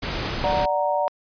pink noise, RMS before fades -27 dBFS, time 0.02-0.66 s, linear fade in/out 10 ms
sine chord, D augmented, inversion none, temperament equal, 587.3 / 740 / 932.3 Hz, D5 / F#5 / A#5, 0 / 0 / 0 cents, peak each -23 / -25 / -24 dBFS, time 0.44-1.08 s, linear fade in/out 0 ms
effects resampled to 11025 Hz

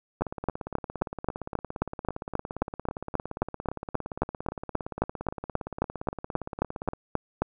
two click trains, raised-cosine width 1 ms, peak -20 / -10 dBFS, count 118 / 28, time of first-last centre 0.21-6.934 / 0.22-7.42 s, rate 17.4 / 3.75 Hz, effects none

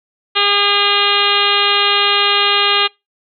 harmonic tone, 405.9 Hz, G#4, 40 cents flat, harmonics 1 / 2 / 3 / 4 / 5 / 6 / 7 / 8 / 9 / 10, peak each -23 / -23 / -18 / -23 / -23 / -21 / -18 / -18 / -20 / -22 dBFS, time 0.35-2.88 s, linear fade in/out 20 ms, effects noise-tail reverb RT60 0.2 s tail -23 dB re dry

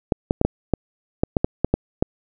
clicks, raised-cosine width 2 ms, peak -3 dBFS, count 11, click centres 0.122 / 0.309 / 0.414 / 0.45 / 0.737 / 1.235 / 1.368 / 1.445 / 1.646 / 1.74 / 2.025 s, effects none

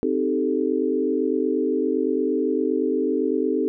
sine chord, A half-diminished seventh, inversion first, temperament equal, 261.6 / 311.1 / 392 / 440 Hz, C4 / Eb4 / G4 / A4, 0 / 0 / 0 / 0 cents, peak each -25 dBFS, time 0.03-3.68 s, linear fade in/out 0 ms, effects none

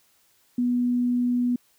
sine tone, 244.9 Hz, B3, 14 cents flat, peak -20 dBFS, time 0.58-1.56 s, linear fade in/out 5 ms, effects white hiss -63 dBFS RMS until 1.78 s

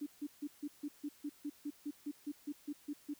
sine tone bursts, 292.1 Hz, D4, 9 cents flat, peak -37 dBFS, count 16, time 0.01-3.14 s, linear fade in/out 10 ms, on 55 ms, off 150 ms, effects white hiss -64 dBFS RMS until 3.19 s

